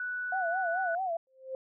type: tone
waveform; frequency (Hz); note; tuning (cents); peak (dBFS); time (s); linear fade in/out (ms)
sine; 1481; F#6; +1; -32; 0-0.95; 2
type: tone with vibrato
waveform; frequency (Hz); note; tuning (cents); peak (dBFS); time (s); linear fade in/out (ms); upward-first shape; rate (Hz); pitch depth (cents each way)
sine; 715; F5; +41; -29; 0.32-1.17; 5; sine; 4.6; 130
type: tone with exponential growth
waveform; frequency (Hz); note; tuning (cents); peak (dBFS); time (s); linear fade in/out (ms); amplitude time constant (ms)
sine; 525; C5; +6; -31; 1.27-1.55; 1; 59
effects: none

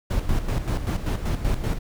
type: noise with tremolo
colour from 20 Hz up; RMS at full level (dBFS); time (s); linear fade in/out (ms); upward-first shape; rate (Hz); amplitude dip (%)
brown; -22; 0.1-1.79; 10; square; 5.2; 60
effects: none

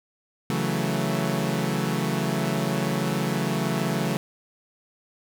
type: chord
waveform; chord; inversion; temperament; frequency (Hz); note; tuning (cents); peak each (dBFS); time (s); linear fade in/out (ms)
sawtooth; F# minor seventh; second; equal; 138.59 / 164.81 / 185 / 220; C#3 / E3 / F#3 / A3; 0 / 0 / 0 / 0; -25; 0.5-4.17; 0
effects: none

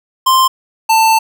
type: tone pair in turn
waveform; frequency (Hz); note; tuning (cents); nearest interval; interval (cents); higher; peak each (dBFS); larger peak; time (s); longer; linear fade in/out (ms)
square; 1046.5 / 889.4; C6 / A5; 0 / +18; minor third; 282; first; -8; neither; 0.26-0.48 / 0.89-1.19; second; 10
effects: none

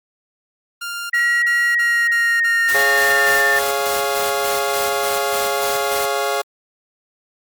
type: tone bursts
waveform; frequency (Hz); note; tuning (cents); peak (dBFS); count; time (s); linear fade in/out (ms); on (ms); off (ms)
sawtooth; 1396.9; F6; 0; -21; 8; 0.81-3.382; 10; 290; 36
type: tone with pitch glide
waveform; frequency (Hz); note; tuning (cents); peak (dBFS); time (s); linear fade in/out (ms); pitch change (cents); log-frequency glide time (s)
sine; 1909 to 1791.5; A#6 to A6; +41 to +31; -14; 1.13-3.59; 5; -110; 1.65-3.41
type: noise with tremolo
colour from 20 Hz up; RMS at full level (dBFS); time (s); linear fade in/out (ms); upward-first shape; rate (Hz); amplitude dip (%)
white; -26; 2.68-6.06; 10; square; 3.4; 55
type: chord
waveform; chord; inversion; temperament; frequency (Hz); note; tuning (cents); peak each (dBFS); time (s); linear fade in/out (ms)
25% pulse; Db major; second; equal; 415.3 / 554.4 / 698.5; Ab4 / Db5 / F5; 0 / 0 / 0; -19; 2.74-6.42; 10
effects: Opus 32 kbps

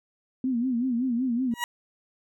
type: tone with vibrato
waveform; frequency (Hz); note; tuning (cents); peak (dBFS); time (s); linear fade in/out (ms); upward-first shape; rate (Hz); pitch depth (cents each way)
sine; 246.9; B3; 0; -23; 0.44-1.54; 2; sine; 5.3; 120
type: tone with exponential growth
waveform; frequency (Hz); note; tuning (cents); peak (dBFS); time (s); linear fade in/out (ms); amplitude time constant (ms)
20% pulse; 960; B5; -49; -18; 1.51-1.64; 1; 28
effects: none

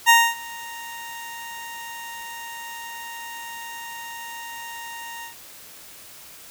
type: tone with ADSR envelope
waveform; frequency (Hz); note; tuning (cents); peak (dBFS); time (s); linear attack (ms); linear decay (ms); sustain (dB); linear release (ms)
20% pulse; 930; A#5; -4; -5; 0.06-5.35; 33; 250; -24; 110
effects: white hiss -44 dBFS RMS until 6.5 s

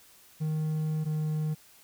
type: tone pair in turn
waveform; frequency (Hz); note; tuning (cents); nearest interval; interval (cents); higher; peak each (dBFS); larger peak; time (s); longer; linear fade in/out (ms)
triangle; 155.56 / 154.31; D#3 / D#3; 0 / -14; unison; 14; first; -25; neither; 0.4-1.05 / 1.05-1.55; first; 20
effects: white hiss -57 dBFS RMS until 1.83 s

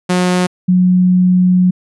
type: tone pair in turn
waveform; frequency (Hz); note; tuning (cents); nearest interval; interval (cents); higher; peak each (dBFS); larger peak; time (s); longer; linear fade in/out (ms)
sawtooth / sine; 180.6 / 181.96; F#3 / F#3; -42 / -29; unison; 13; second; -7; neither; 0.09-0.47 / 0.68-1.71; second; 10
effects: resampled to 24000 Hz

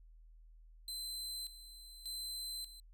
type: tone with tremolo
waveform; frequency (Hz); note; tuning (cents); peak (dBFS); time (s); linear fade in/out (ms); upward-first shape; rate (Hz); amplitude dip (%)
sawtooth; 4069; C8; -49; -38; 0.88-2.8; 2; square; 0.85; 75
effects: added 40 Hz sine -56 dBFS peak until 2.93 s

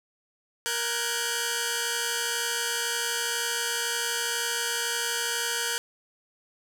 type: tone cluster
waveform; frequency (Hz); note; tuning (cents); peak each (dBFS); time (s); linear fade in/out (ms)
10% pulse; 469 / 1479 / 1541 / 1662; A#4 / F#6 / G6 / G#6; +11 / -1 / -30 / +1; -24; 0.66-5.78; 0
effects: none

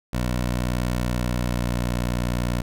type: tone with pitch glide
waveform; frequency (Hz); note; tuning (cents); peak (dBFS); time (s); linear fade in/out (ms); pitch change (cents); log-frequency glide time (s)
15% pulse; 61.2 to 60.22; B1 to B1; -15 to -43; -16; 0.13-2.62; 5; -28; 0.57-2.09
effects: none

